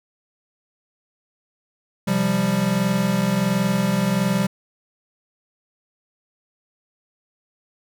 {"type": "chord", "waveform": "square", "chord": "C suspended fourth", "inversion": "none", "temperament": "equal", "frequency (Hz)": [130.81, 174.61, 196], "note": ["C3", "F3", "G3"], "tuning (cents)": [0, 0, 0], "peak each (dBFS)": [-27, -24, -21], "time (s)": [2.07, 4.47], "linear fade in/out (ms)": 10, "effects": []}